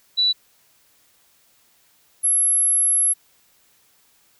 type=tone pair in turn; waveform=sine; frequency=3951 / 11150 Hz; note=B7 / F9; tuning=0 / -4 cents; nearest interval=octave + tritone; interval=1796 cents; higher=second; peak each=-15 / -15 dBFS; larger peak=neither; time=0.17-0.33 / 2.23-3.14 s; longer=second; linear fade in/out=20 ms; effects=white hiss -59 dBFS RMS until 4.39 s